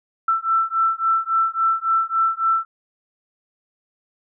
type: beating tone pair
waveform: sine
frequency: 1332 / 1335.6 Hz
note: E6 / E6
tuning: +18 / +22 cents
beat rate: 3.6 Hz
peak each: -20 dBFS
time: 0.28-2.65 s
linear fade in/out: 5 ms
effects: none